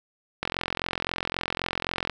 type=click train; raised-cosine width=0.3 ms; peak=-10 dBFS; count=74; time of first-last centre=0.43-2.097 s; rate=43.8 Hz; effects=none